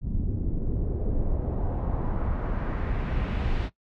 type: noise with low-pass filter sweep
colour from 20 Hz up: brown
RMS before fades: -27 dBFS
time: 0.01-3.7 s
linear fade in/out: 50 ms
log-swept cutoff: 210 to 3600 Hz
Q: 1.3
effects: noise-tail reverb RT60 0.1 s tail -17 dB re dry